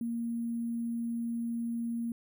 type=tone with sample-and-hold; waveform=sine; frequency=233.1 Hz; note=A#3; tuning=in tune; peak=-31 dBFS; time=0.01-2.12 s; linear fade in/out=2 ms; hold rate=11025 Hz; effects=none